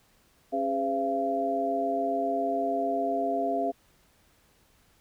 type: harmonic tone with a mistuned harmonic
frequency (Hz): 136.4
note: C#3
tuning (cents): -28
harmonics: 2 / 3 / 4 / 5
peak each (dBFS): -32 / -33 / -36 / -27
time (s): 0.52-3.72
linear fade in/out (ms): 20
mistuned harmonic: 4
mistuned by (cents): -120
effects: pink hiss -64 dBFS RMS until 5 s